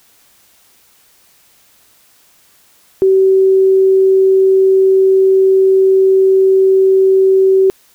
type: tone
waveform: sine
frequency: 382.4 Hz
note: G4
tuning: 43 cents flat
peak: -6 dBFS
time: 3.02-7.7 s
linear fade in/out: 0 ms
effects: white hiss -50 dBFS RMS until 7.94 s